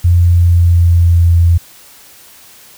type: tone with pitch glide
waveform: sine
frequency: 87 to 85.16 Hz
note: F2 to F2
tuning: -6 to -43 cents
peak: -5 dBFS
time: 0.04-1.58 s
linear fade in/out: 10 ms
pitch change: -37 cents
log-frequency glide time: 0.2-1.31 s
effects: white hiss -40 dBFS RMS until 2.77 s